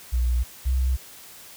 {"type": "tone pair in turn", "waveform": "sine", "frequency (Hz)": [60.7, 64.4], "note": ["B1", "C2"], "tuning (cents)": [-29, -27], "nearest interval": "minor second", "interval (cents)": 102, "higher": "second", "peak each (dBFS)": -19, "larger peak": "neither", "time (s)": [[0.12, 0.44], [0.65, 0.97]], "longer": "neither", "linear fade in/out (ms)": 20, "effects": ["white hiss -45 dBFS RMS until 1.56 s"]}